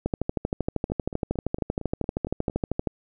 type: two click trains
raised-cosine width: 2 ms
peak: -21 / -11 dBFS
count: 8 / 37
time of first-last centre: 0.9-2.498 / 0.06-2.873 s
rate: 4.38 / 12.8 Hz
effects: none